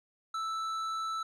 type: tone with tanh clipping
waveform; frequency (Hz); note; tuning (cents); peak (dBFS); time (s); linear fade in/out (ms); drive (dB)
triangle; 1318.5; E6; 0; -34; 0.34-1.23; 5; 14
effects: none